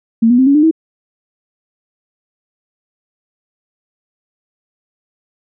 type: tone with pitch steps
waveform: sine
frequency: 227.4 / 243.7 / 261.2 / 280 / 300.1 / 321.6 Hz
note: A#3 / B3 / C4 / C#4 / D4 / E4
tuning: -43 / -23 / -3 / +18 / +38 / -43 cents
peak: -6 dBFS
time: 0.22-0.712 s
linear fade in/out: 10 ms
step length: 82 ms
effects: none